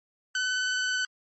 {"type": "tone with vibrato", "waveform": "sawtooth", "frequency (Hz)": 1508, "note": "F#6", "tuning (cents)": 32, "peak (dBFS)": -22, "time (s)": [0.35, 1.05], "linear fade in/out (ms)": 2, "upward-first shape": "sine", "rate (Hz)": 19, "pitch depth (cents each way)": 16, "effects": ["MP3 32 kbps"]}